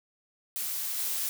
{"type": "noise with level steps", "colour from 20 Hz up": "blue", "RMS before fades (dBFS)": [-33, -31], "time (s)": [0.56, 1.29], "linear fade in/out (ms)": 0, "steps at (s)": 0.97, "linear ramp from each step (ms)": 20, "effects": []}